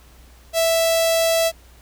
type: tone with notch filter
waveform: sawtooth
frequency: 659.3 Hz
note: E5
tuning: in tune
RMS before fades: -18 dBFS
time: 0.53-1.52 s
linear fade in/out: 50 ms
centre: 1500 Hz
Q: 0.9
effects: added 60 Hz sine -46 dBFS peak until 1.81 s + pink hiss -52 dBFS RMS until 1.81 s